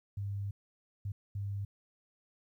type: tone bursts at uneven times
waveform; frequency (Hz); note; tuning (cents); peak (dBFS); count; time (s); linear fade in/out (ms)
sine; 100.1; G2; +37; -34; 3; 0.17-0.51 / 1.05-1.12 / 1.35-1.65; 5
effects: 12-bit